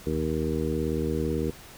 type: harmonic tone with a mistuned harmonic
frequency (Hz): 78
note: D#2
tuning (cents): +5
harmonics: 1 / 2 / 3 / 4 / 5 / 6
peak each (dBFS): -32 / -32 / -32 / -32 / -32 / -32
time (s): 0.06-1.51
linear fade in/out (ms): 10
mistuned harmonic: 1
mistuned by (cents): -82
effects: pink hiss -47 dBFS RMS until 1.77 s